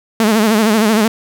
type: tone with vibrato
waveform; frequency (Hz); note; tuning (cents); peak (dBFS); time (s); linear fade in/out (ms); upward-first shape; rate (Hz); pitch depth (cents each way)
sawtooth; 217.2; A3; -22; -6; 0.2-1.08; 2; sine; 13; 89
effects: none